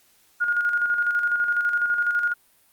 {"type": "tone with tremolo", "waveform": "sine", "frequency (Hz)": 1429, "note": "F6", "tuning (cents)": 39, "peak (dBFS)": -18, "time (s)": [0.4, 2.34], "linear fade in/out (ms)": 20, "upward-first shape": "square", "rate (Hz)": 12, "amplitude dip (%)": 45, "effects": ["white hiss -60 dBFS RMS until 2.72 s", "Opus 48 kbps"]}